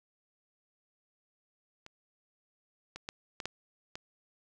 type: clicks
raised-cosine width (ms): 0.2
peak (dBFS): -30 / -25 / -20 / -21 / -17 / -23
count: 6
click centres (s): 1.864 / 2.96 / 3.089 / 3.402 / 3.456 / 3.955
effects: none